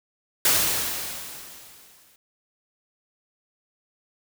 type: noise with exponential decay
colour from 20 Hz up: white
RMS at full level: -18 dBFS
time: 0.45-2.16 s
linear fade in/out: 2 ms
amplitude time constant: 370 ms
effects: none